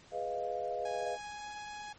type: chord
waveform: sine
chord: F half-diminished seventh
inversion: first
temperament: equal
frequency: 415.3 / 493.9 / 622.3 / 698.5 Hz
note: Ab4 / Cb5 / Eb5 / F5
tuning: 0 / 0 / 0 / 0 cents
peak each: -42 / -39 / -39 / -37 dBFS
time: 0.11-1.18 s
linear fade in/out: 50 ms
type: tone with pitch glide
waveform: sawtooth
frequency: 828 to 835.2 Hz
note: G#5 to G#5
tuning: -5 to +10 cents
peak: -38 dBFS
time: 0.85-1.93 s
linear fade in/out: 5 ms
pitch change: +15 cents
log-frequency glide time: 1.02-1.5 s
effects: pink hiss -59 dBFS RMS until 1.98 s + MP3 32 kbps